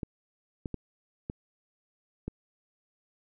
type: clicks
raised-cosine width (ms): 3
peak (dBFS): -21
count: 5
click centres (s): 0.032 / 0.658 / 0.743 / 1.299 / 2.28
effects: none